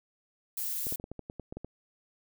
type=noise; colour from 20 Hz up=violet; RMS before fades=-34 dBFS; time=0.57-0.96 s; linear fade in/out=5 ms
type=clicks; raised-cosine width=2 ms; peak=-26 dBFS; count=11; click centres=0.868 / 0.924 / 0.999 / 1.041 / 1.116 / 1.193 / 1.299 / 1.397 / 1.525 / 1.57 / 1.646 s
effects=none